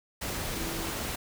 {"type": "tone in noise", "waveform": "sine", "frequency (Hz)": 329.6, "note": "E4", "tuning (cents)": 0, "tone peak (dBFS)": -38, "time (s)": [0.56, 0.9], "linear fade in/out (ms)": 10, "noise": "pink", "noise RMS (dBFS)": -34, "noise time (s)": [0.21, 1.16], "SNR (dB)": -7, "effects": []}